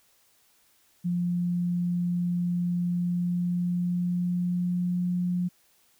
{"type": "tone with pitch glide", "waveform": "sine", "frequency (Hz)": [175.6, 178.15], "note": ["F3", "F3"], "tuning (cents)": [10, 35], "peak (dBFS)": -24, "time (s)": [1.04, 5.49], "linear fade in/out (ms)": 20, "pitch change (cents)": 25, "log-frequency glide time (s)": [2.88, 5.06], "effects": ["white hiss -64 dBFS RMS until 5.99 s"]}